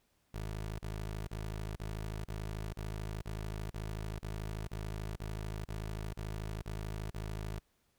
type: tone bursts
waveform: 20% pulse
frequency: 53 Hz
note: G#1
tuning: 36 cents sharp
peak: -33 dBFS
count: 15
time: 0.34-7.594 s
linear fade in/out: 5 ms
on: 450 ms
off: 36 ms
effects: pink hiss -75 dBFS RMS until 7.98 s